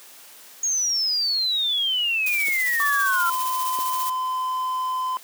sine exponential sweep, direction down, 6645 to 1351 Hz, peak -20 dBFS, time 0.63-3.3 s, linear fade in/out 5 ms
blue noise with tremolo, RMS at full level -29 dBFS, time 2.26-4.1 s, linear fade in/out 5 ms, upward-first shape sine, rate 15 Hz, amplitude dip 45%
clicks, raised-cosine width 2 ms, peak -23 dBFS, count 2, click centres 2.484 / 3.788 s
triangle tone with pitch glide, 1142 to 1023.3 Hz, D6 to C6, -49 to -39 cents, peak -21 dBFS, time 2.8-5.17 s, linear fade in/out 0 ms, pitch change -190 cents, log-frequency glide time 3.03-3.22 s
effects white hiss -46 dBFS RMS until 5.23 s + high-pass 300 Hz 12 dB/octave

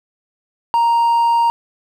triangle tone with hard clipping, 933 Hz, A#5, 1 cent sharp, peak -12 dBFS, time 0.74-1.5 s, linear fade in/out 0 ms, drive 5 dB, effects none

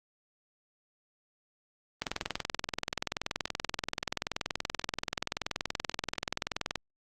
click train, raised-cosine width 0.2 ms, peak -13 dBFS, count 100, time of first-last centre 2.02-6.757 s, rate 20.9 Hz, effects Opus 24 kbps

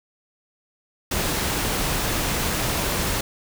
pink noise, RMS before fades -24 dBFS, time 1.11-3.21 s, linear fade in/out 5 ms, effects none

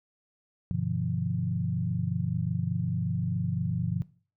sine chord, G dominant seventh, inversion none, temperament equal with one note detuned, 98 / 123.47 / 146.83 / 171.71 Hz, G2 / B2 / D3 / F3, 0 / 0 / 0 / -29 cents, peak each -33 / -32 / -34 / -31 dBFS, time 0.71-4.02 s, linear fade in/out 0 ms, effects noise-tail reverb RT60 0.4 s tail -19 dB re dry

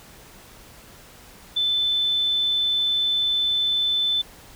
sine tone, 3520 Hz, A7, in tune, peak -19 dBFS, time 1.56-4.22 s, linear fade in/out 10 ms, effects pink hiss -47 dBFS RMS until 4.55 s

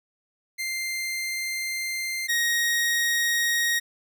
sawtooth tone pair in turn, 2093 / 1878.7 Hz, C7 / A#6, 0 / +13 cents, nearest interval major second, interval 187 cents, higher first, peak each -24 / -18 dBFS, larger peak second, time 0.58-2.28 / 2.28-3.8 s, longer first, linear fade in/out 20 ms, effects none

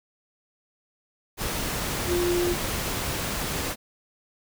sine tone in noise, 351.1 Hz, F4, 9 cents sharp, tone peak -22 dBFS, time 2.07-2.56 s, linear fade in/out 50 ms, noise pink, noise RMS -29 dBFS, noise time 1.37-3.76 s, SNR +4 dB, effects none

